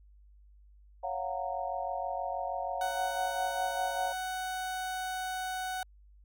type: chord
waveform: sine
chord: Gb major seventh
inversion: second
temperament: just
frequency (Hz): 555 / 693.7 / 740 / 925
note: Db5 / F5 / Gb5 / Bb5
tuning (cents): +2 / -12 / 0 / -14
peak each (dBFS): -39 / -37 / -36 / -40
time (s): 1.03-4.13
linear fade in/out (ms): 10
type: tone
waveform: 30% pulse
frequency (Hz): 745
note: F#5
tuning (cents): +12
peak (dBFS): -31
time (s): 2.81-5.83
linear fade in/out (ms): 2
effects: added 50 Hz sine -55 dBFS peak until 6.24 s